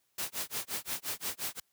white noise with tremolo, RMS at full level -34 dBFS, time 0.18-1.6 s, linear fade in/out 5 ms, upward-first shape sine, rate 5.7 Hz, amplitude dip 100%, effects white hiss -75 dBFS RMS until 1.72 s + high-pass 60 Hz 12 dB/octave

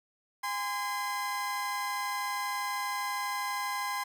30% pulse tone pair together, 816 / 1028.1 Hz, G#5 / C6, -31 / -31 cents, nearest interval major third, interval 400 cents, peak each -34 / -30 dBFS, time 0.43-4.04 s, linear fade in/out 10 ms, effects none

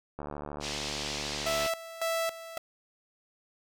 click train, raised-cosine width 1 ms, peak -24 dBFS, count 109, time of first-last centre 0.19-1.661 s, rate 73.4 Hz
white band-pass noise, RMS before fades -37 dBFS, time 0.6-1.71 s, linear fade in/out 50 ms, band 1900 to 5800 Hz, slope 24 dB/octave
sawtooth tone with tremolo, 659.3 Hz, E5, in tune, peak -24 dBFS, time 1.46-2.58 s, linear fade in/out 5 ms, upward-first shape square, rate 1.8 Hz, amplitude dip 80%
effects none

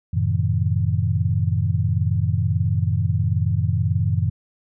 sine chord, F# diminished seventh, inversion none, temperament just, 92.5 / 111 / 133.2 / 159.84 Hz, F#2 / A2 / C3 / Eb3, 0 / +16 / +31 / +47 cents, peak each -21 / -22 / -26 / -25 dBFS, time 0.13-4.3 s, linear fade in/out 10 ms, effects none

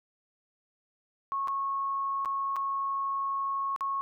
sine tone with dropouts, 1097 Hz, C#6, 18 cents flat, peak -28 dBFS, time 1.32-4.01 s, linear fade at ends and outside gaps 0 ms, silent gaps 1.474-1.482 / 2.249-2.257 / 2.56-2.565 / 3.762-3.808 s, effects none

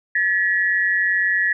sine tone pair together, 1725 / 1912.9 Hz, A6 / A#6, -35 / +44 cents, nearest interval major second, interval 179 cents, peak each -19 dBFS, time 0.15-1.53 s, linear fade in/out 5 ms, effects none

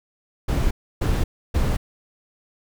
brown noise bursts, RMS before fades -20 dBFS, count 3, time 0.48-1.77 s, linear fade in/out 10 ms, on 230 ms, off 300 ms, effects none

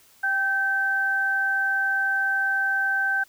sine tone pair together, 784 / 1550 Hz, G5 / G6, 0 / -20 cents, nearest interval octave, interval 1180 cents, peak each -30 / -21 dBFS, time 0.23-3.24 s, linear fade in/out 10 ms, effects white hiss -56 dBFS RMS until 3.28 s

